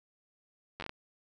slowing click train, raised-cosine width 0.3 ms, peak -23 dBFS, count 6, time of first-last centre 0.8-0.894 s, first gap 10 ms, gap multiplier 1.32, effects none

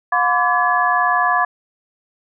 sine tone cluster, 717 / 1014 / 1154 / 1699 Hz, F5 / B5 / D6 / G#6, +45 / +45 / -31 / +39 cents, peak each -19 dBFS, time 0.12-1.45 s, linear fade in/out 5 ms, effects none

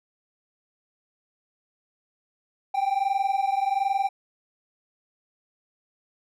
triangle tone pair together, 775 / 796.3 Hz, G5 / G5, -20 / +27 cents, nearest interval unison, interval 47 cents, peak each -23 dBFS, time 2.74-4.09 s, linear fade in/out 10 ms, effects none

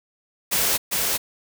white noise with echo, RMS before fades -21 dBFS, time 0.51-0.78 s, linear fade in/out 20 ms, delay 400 ms, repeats 1, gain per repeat -2 dB, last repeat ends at 1.18 s, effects none

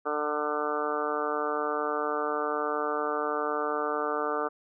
harmonic tone, 149.3 Hz, D3, 29 cents sharp, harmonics 2 / 3 / 4 / 5 / 6 / 7 / 8 / 9 / 10, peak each -38 / -32 / -35 / -37 / -38 / -42 / -32 / -37 / -40 dBFS, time 0.05-4.49 s, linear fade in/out 20 ms, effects none

